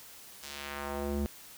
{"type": "tone with band-pass filter sweep", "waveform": "square", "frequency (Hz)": 71.2, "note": "C#2", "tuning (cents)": 47, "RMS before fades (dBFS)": -36, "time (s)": [0.43, 1.26], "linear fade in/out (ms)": 0, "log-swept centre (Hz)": [6400, 200], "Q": 0.96, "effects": ["white hiss -51 dBFS RMS until 1.57 s"]}